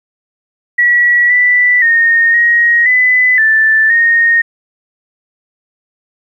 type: tone with pitch steps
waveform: sine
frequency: 1933 / 1975 / 1845 / 1883 / 2004 / 1763 / 1853 Hz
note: B6 / B6 / A#6 / A#6 / B6 / A6 / A#6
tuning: -38 / 0 / -18 / +17 / +25 / +3 / -11 cents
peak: -6 dBFS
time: 0.78-4.42 s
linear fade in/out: 10 ms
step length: 520 ms
effects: 8-bit